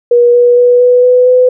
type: tone with pitch steps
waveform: sine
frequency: 480.6 / 485.1 / 489.6 / 494.1 / 498.7 / 503.3 Hz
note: B4 / B4 / B4 / B4 / B4 / B4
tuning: -47 / -31 / -15 / +1 / +17 / +33 cents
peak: -3 dBFS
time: 0.11-1.49 s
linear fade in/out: 5 ms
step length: 230 ms
effects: none